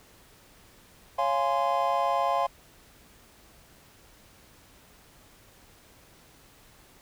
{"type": "chord", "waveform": "triangle", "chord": "Db major seventh", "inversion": "none", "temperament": "just", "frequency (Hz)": [554.4, 693, 831.5, 1039.4], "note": ["Db5", "F5", "Ab5", "C6"], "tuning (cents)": [0, -14, 2, -12], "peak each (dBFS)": [-29, -26, -28, -26], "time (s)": [1.18, 2.47], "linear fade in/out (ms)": 10, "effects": ["pink hiss -56 dBFS RMS until 7.01 s"]}